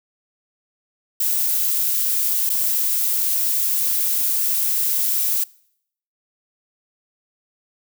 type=noise with dropouts; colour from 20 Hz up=violet; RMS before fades=-20 dBFS; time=1.2-5.44 s; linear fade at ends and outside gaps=5 ms; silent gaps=2.494-2.499 s; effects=noise-tail reverb RT60 0.7 s tail -24 dB re dry